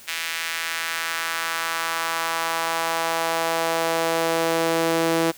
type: tone with high-pass filter sweep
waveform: sawtooth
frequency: 164.81 Hz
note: E3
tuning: in tune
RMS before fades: -24 dBFS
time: 0.07-5.32 s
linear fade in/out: 20 ms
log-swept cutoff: 2200 to 360 Hz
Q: 1.5
effects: white hiss -46 dBFS RMS until 5.37 s